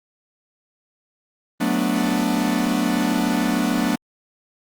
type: chord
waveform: 45% pulse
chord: B minor seventh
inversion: second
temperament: equal with one note detuned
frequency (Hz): 183.51 / 220 / 246.9 / 293.7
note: F#3 / A3 / B3 / D4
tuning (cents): -14 / 0 / 0 / 0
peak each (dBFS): -26 / -24 / -23 / -24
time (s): 1.6-3.96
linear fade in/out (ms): 10
effects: Opus 32 kbps